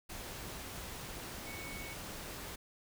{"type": "tone in noise", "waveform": "sine", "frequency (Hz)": 2224, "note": "C#7", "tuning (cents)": 5, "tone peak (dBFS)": -47, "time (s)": [1.46, 1.94], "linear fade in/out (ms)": 10, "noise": "pink", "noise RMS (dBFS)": -45, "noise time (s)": [0.09, 2.56], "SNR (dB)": -5, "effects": []}